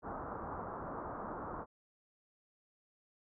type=low-pass noise; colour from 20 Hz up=white; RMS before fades=-43 dBFS; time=0.02-1.66 s; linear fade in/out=50 ms; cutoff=1300 Hz; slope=48 dB/octave; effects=none